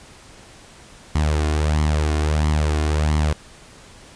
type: tone with flanger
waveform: sawtooth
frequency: 76.1 Hz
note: D#2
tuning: 38 cents flat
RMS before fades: -19 dBFS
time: 1.15-3.33 s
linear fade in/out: 5 ms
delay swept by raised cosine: 0.95 to 2.85 ms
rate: 1.5 Hz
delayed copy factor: +0.55
effects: pink hiss -45 dBFS RMS until 4.15 s + resampled to 22050 Hz